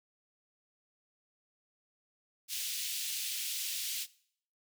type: high-pass noise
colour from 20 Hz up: pink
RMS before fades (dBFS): -37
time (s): 2.48-4.07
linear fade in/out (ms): 50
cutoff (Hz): 2800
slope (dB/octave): 24
effects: noise-tail reverb RT60 0.6 s tail -20 dB re dry